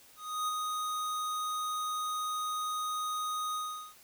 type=tone with ADSR envelope; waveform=square; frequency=1244.5 Hz; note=D#6; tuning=in tune; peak=-30 dBFS; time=0.16-3.95 s; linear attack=320 ms; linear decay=20 ms; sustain=-3 dB; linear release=400 ms; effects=white hiss -58 dBFS RMS until 4.03 s